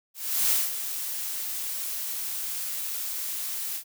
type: noise with ADSR envelope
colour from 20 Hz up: blue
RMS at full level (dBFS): -22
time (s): 0.14-3.84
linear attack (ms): 370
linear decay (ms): 190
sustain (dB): -10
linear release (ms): 80
effects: none